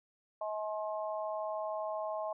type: harmonic tone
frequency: 212.9 Hz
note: G#3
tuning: 43 cents sharp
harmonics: 3 / 4 / 5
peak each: -36 / -41 / -42 dBFS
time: 0.41-2.33 s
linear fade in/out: 5 ms
effects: none